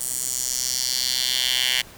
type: tone with high-pass filter sweep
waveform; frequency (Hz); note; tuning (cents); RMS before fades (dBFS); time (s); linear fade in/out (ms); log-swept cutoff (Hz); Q
10% pulse; 127.3; C3; -47; -24; 0-1.82; 10; 8800 to 2600; 2.5
effects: pink hiss -45 dBFS RMS until 1.97 s